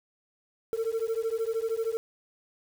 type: beating tone pair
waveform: sine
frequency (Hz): 444.9 / 457.9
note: A4 / A#4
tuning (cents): +19 / -31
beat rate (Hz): 13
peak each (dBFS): -28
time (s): 0.73-1.97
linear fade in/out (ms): 0
effects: tanh soft clip ceiling -24 dBFS + 8-bit